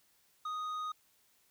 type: tone with tanh clipping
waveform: triangle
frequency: 1244.5 Hz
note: D#6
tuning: in tune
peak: -37 dBFS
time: 0.45-0.92 s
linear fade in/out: 5 ms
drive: 11 dB
effects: white hiss -70 dBFS RMS until 1.5 s